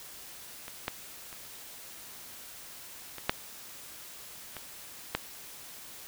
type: clicks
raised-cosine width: 0.3 ms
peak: -25 / -14 / -30 / -24 / -8 / -23 / -11 dBFS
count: 7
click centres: 0.681 / 0.881 / 1.328 / 3.183 / 3.295 / 4.567 / 5.15 s
effects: white hiss -47 dBFS RMS until 6.07 s